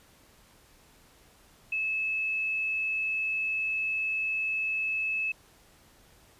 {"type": "tone", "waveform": "sine", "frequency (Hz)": 2600, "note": "E7", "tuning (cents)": -24, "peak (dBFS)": -27, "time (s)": [1.72, 5.32], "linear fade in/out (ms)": 5, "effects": ["pink hiss -59 dBFS RMS until 6.39 s", "resampled to 32000 Hz"]}